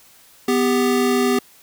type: tone pair together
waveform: square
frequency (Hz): 248.5 / 396.8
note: B3 / G4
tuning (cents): +11 / +21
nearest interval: minor sixth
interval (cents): 810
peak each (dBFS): -19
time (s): 0.48-1.39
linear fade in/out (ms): 5
effects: white hiss -50 dBFS RMS until 1.62 s